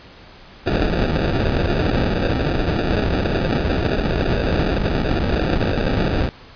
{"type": "noise with sample-and-hold", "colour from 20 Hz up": "pink", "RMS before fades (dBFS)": -19, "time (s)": [0.66, 6.29], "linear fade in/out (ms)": 2, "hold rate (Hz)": 1050, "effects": ["pink hiss -43 dBFS RMS until 6.55 s", "resampled to 11025 Hz"]}